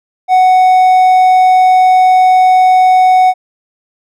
triangle tone with hard clipping, 742 Hz, F#5, 5 cents sharp, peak -5 dBFS, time 0.28-3.34 s, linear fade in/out 50 ms, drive 6 dB, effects none

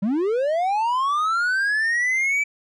triangle linear sweep, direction up, 183.7 to 2322 Hz, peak -17 dBFS, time 0.02-2.44 s, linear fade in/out 10 ms, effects resampled to 24000 Hz

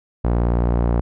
sawtooth tone with low-pass filter, 59 Hz, A#1, 22 cents sharp, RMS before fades -18 dBFS, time 0.24-1.01 s, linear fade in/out 10 ms, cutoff 890 Hz, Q 0.93, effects none

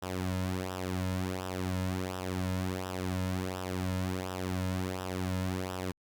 sawtooth tone with flanger, 92.5 Hz, F#2, in tune, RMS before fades -34 dBFS, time 0.02-5.92 s, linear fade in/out 10 ms, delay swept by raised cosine 0.45 to 2.65 ms, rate 1.4 Hz, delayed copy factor -0.7, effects Opus 48 kbps

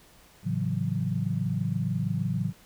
sine chord, F# minor seventh, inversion first, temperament equal, 110 / 138.59 / 164.81 / 185 Hz, A2 / C#3 / E3 / F#3, 0 / 0 / 0 / 0 cents, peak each -31 dBFS, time 0.43-2.53 s, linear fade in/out 50 ms, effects pink hiss -56 dBFS RMS until 2.65 s

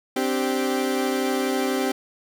30% pulse chord, C suspended second, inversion none, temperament equal with one note detuned, 261.6 / 293.7 / 390.6 Hz, C4 / D4 / G4, 0 / 0 / -6 cents, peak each -22 / -27 / -23 dBFS, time 0.16-1.92 s, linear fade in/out 5 ms, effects none

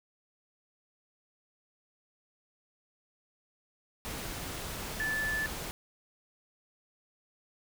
sine tone in noise, 1744 Hz, A6, 16 cents flat, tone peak -30 dBFS, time 5-5.46 s, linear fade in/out 0 ms, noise pink, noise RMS -39 dBFS, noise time 4.05-5.71 s, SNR +6 dB, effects none

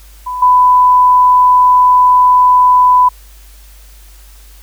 sine tone with level steps, 998 Hz, B5, 18 cents sharp, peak -17 / -4 dBFS, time 0.26-3.09 s, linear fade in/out 10 ms, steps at 0.42 s, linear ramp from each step 5 ms, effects added 50 Hz sine -36 dBFS peak until 4.62 s + white hiss -44 dBFS RMS until 4.62 s

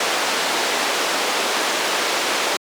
pink band-pass noise, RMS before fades -21 dBFS, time 0-2.57 s, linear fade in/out 5 ms, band 430 to 6400 Hz, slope 12 dB/octave, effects high-pass 200 Hz 12 dB/octave

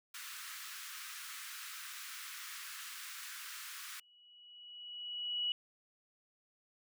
pink high-pass noise, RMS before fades -47 dBFS, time 0.14-4 s, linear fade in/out 5 ms, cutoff 1200 Hz, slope 48 dB/octave
sine tone with exponential growth, 2929 Hz, F#7, 18 cents flat, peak -31 dBFS, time 3.72-5.52 s, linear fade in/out 1 ms, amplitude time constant 390 ms
effects none

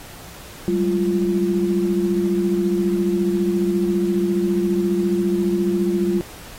sine tone cluster, 190.9 / 205.5 / 347.3 Hz, G3 / G#3 / F4, -46 / -18 / -10 cents, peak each -21 / -25 / -19 dBFS, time 0.68-6.21 s, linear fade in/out 0 ms, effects pink hiss -40 dBFS RMS until 6.58 s + AAC 48 kbps

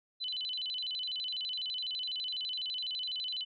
sine tone with vibrato, 3480 Hz, A7, 20 cents flat, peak -34 dBFS, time 0.2-3.45 s, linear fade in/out 20 ms, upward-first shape square, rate 12 Hz, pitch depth 250 cents each way, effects none

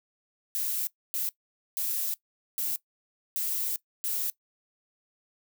violet noise bursts at uneven times, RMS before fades -30 dBFS, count 6, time 0.55-0.87 / 1.14-1.29 / 1.77-2.14 / 2.58-2.76 / 3.36-3.76 / 4.04-4.3 s, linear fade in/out 0 ms, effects noise-tail reverb RT60 0.1 s tail -20 dB re dry

